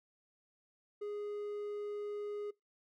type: tone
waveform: triangle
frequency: 414 Hz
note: G#4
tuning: 5 cents flat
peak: -36 dBFS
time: 1.01-2.51 s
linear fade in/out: 10 ms
effects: noise-tail reverb RT60 0.2 s tail -24 dB re dry